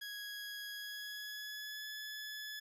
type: tone with pitch glide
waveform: 20% pulse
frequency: 1661.2 to 1713.8 Hz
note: G#6 to A6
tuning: 0 to -46 cents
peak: -38 dBFS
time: 0.01-2.6 s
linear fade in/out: 10 ms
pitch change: +54 cents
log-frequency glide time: 0.73-1.87 s
effects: none